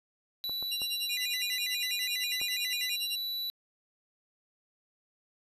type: tone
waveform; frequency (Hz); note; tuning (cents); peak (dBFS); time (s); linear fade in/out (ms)
square; 3951; B7; 0; -33; 0.44-3.5; 0
type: clicks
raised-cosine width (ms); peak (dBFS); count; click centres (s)
1; -31; 4; 0.495 / 0.626 / 0.818 / 2.415
type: tone with tremolo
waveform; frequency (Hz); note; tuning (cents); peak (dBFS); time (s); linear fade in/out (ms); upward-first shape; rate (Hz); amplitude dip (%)
sawtooth; 2796; F7; +1; -29; 0.71-3.16; 10; sine; 10; 100
type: tone with vibrato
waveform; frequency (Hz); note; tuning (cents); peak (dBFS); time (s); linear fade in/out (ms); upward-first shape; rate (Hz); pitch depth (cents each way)
square; 2217; C#7; 0; -37; 1.09-2.96; 5; square; 6.1; 170
effects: resampled to 32000 Hz + 10-bit